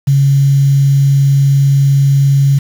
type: tone with quantisation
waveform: sine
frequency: 138.59 Hz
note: C#3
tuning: in tune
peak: -6 dBFS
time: 0.07-2.59 s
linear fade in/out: 10 ms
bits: 5
effects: none